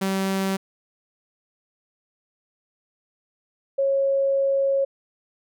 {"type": "tone pair in turn", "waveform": ["sawtooth", "sine"], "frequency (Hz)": [192.7, 547.7], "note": ["G3", "C#5"], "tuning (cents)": [-29, -21], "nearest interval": "octave + tritone", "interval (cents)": 1808, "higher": "second", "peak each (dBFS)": -18, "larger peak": "neither", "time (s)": [[0.01, 0.57], [3.78, 4.85]], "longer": "second", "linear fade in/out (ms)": 10, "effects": []}